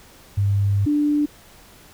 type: tone pair in turn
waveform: sine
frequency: 100.1 / 294.8 Hz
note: G2 / D4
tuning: +37 / +7 cents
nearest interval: octave + perfect fifth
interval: 1870 cents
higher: second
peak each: -16 dBFS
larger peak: neither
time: 0.37-0.86 / 0.86-1.26 s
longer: first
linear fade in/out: 10 ms
effects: pink hiss -48 dBFS RMS until 1.93 s